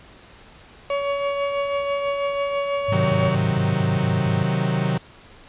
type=tone with tremolo; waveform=35% pulse; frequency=563 Hz; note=C#5; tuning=27 cents sharp; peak=-18 dBFS; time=0.9-3.35 s; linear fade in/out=2 ms; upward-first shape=triangle; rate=6.1 Hz; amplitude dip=40%
type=tone bursts; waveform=sine; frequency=103.83 Hz; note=G#2; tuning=in tune; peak=-23 dBFS; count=7; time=2.88-4.434 s; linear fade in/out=10 ms; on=180 ms; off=49 ms
type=chord; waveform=45% pulse; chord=C diminished; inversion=none; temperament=equal; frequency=130.81 / 155.56 / 185 Hz; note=C3 / Eb3 / Gb3; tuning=0 / 0 / 0 cents; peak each=-24 dBFS; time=2.92-4.98 s; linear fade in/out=5 ms
effects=pink hiss -47 dBFS RMS until 5.48 s + resampled to 8000 Hz